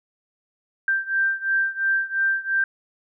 sine beating tone pair, 1573 / 1575.9 Hz, G6 / G6, +6 / +9 cents, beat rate 2.9 Hz, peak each -22 / -24 dBFS, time 0.88-2.64 s, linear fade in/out 2 ms, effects none

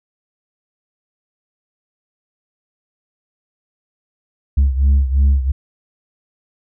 sine beating tone pair, 67.9 / 70.8 Hz, C#2 / C#2, -35 / +37 cents, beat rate 2.9 Hz, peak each -10 / -14 dBFS, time 4.57-5.52 s, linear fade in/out 10 ms, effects tanh soft clip ceiling -8 dBFS

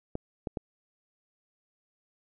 clicks, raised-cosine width 2 ms, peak -19 dBFS, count 3, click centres 0.154 / 0.472 / 0.572 s, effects none

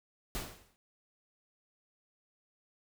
pink noise with exponential decay, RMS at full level -35 dBFS, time 0.35-0.76 s, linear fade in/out 0 ms, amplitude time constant 88 ms, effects none

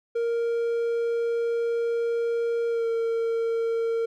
triangle tone with pitch glide, 466.2 to 458.2 Hz, A#4 to A#4, 0 to -30 cents, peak -21 dBFS, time 0.15-4.06 s, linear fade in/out 10 ms, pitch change -30 cents, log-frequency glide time 2.69-2.87 s, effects none

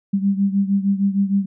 sine beating tone pair, 196 / 202.5 Hz, G3 / G#3, 0 / -43 cents, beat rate 6.5 Hz, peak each -17 / -21 dBFS, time 0.13-1.46 s, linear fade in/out 10 ms, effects none

